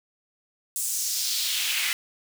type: noise with high-pass filter sweep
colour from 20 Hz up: pink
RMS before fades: -27 dBFS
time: 0.76-1.93 s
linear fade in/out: 0 ms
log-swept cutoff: 8700 to 2000 Hz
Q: 2
effects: none